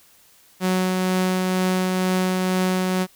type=tone with tremolo; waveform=sawtooth; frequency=185 Hz; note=F#3; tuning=in tune; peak=-14 dBFS; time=0.6-3.07 s; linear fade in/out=50 ms; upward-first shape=triangle; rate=2.1 Hz; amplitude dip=25%; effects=white hiss -54 dBFS RMS until 3.15 s